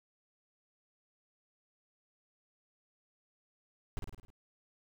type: noise with echo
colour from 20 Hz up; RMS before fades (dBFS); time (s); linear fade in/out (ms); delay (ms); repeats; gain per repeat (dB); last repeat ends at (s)
brown; -34; 3.97-3.99; 0; 52; 6; -4; 4.302
effects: none